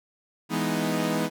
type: chord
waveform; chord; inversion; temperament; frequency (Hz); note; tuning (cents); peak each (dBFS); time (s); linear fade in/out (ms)
sawtooth; E major seventh; none; equal; 164.81 / 207.7 / 246.9 / 311.1; E3 / G#3 / B3 / D#4; 0 / 0 / 0 / 0; -26; 0.49-1.3; 50
effects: none